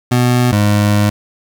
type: tone pair in turn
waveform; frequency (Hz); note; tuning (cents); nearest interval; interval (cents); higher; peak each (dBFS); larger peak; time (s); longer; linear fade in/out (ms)
25% pulse; 123.47 / 103.62; B2 / G#2; 0 / -3; minor third; 303; first; -6; neither; 0.11-0.52 / 0.52-1.1; second; 10
effects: 8-bit